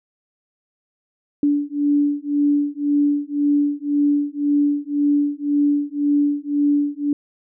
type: beating tone pair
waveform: sine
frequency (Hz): 288.7 / 290.6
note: D4 / D4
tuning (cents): -30 / -18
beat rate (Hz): 1.9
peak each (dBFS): -19 / -19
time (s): 1.43-7.13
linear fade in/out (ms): 2
effects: none